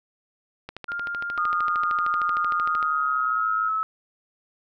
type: click train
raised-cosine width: 0.3 ms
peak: -19 dBFS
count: 29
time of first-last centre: 0.69-2.827 s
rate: 13.1 Hz
type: tone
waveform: sine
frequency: 1403 Hz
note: F6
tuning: 8 cents sharp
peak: -27 dBFS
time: 0.88-3.69 s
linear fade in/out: 10 ms
type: tone with pitch glide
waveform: sine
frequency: 1227 to 1297 Hz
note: D#6 to E6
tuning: -25 to -28 cents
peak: -22 dBFS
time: 1.38-3.83 s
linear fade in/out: 0 ms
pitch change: +97 cents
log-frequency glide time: 2.56-3.51 s
effects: none